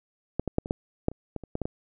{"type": "clicks", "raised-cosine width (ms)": 2, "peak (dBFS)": [-12, -15, -9, -23, -11, -9, -28, -19, -27, -16, -16, -16], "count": 12, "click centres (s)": [0.396, 0.477, 0.584, 0.659, 0.709, 1.084, 1.116, 1.363, 1.437, 1.554, 1.617, 1.655], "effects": []}